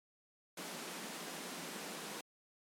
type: high-pass noise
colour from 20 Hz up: pink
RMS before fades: -45 dBFS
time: 0.57-2.21 s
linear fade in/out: 5 ms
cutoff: 160 Hz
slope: 96 dB/octave
effects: low-pass 12000 Hz 12 dB/octave + MP3 96 kbps